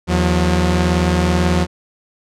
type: tone pair together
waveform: sawtooth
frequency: 80.7 / 179.7 Hz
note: E2 / F3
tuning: -36 / +50 cents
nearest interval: octave + major second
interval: 1386 cents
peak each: -12 dBFS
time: 0.07-1.67 s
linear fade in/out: 50 ms
effects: low-pass 8000 Hz 12 dB/octave